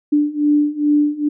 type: beating tone pair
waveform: sine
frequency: 293.7 / 296.1 Hz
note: D4 / D4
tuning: 0 / +14 cents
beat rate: 2.4 Hz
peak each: -17 / -15 dBFS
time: 0.12-1.29 s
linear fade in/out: 10 ms
effects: none